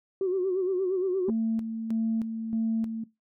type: tone with vibrato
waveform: sine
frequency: 373.3 Hz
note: F#4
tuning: 15 cents sharp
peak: -23 dBFS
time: 0.21-1.3 s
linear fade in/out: 2 ms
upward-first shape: sine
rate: 8.6 Hz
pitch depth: 73 cents each way
type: tone with tremolo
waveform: sine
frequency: 224.4 Hz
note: A3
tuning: 34 cents sharp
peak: -23 dBFS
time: 1.28-3.04 s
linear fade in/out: 5 ms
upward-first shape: square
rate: 1.6 Hz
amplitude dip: 55%
effects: noise-tail reverb RT60 0.2 s tail -19 dB re dry + tanh soft clip ceiling -19 dBFS